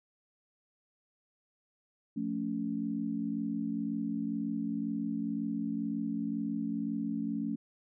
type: chord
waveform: sine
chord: F augmented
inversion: none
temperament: equal with one note detuned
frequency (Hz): 174.61 / 220 / 282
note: F3 / A3 / C#4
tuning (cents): 0 / 0 / +30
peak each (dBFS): -40 / -34 / -35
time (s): 2.16-7.56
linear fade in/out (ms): 10
effects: none